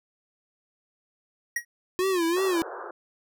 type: tone with exponential decay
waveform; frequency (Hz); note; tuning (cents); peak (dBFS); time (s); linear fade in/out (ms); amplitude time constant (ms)
square; 1897; A#6; +30; -22; 1.56-1.65; 5; 19
type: tone with vibrato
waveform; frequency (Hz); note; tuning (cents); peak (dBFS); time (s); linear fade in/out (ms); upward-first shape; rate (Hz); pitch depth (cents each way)
square; 356.5; F4; +36; -23; 1.99-2.62; 0; sine; 2.8; 140
type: band-pass noise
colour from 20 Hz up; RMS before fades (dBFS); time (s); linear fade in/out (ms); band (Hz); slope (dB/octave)
pink; -38; 2.36-2.91; 5; 350 to 1600; 96
effects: none